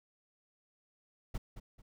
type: noise with echo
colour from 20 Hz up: brown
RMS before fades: -35 dBFS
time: 1.34-1.38 s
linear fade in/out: 10 ms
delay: 220 ms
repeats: 2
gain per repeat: -10 dB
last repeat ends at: 1.82 s
effects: none